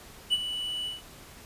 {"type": "tone with ADSR envelope", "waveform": "triangle", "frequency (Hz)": 2960, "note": "F#7", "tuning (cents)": 0, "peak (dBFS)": -18, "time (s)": [0.3, 1.02], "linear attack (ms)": 31, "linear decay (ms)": 38, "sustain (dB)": -11, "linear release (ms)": 160, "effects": ["pink hiss -49 dBFS RMS until 1.45 s", "resampled to 32000 Hz"]}